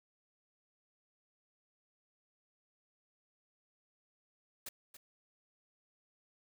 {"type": "noise with echo", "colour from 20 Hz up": "white", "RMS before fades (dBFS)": -44, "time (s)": [4.66, 4.69], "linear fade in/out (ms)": 5, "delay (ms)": 280, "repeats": 1, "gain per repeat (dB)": -10, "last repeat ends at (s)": 4.97, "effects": []}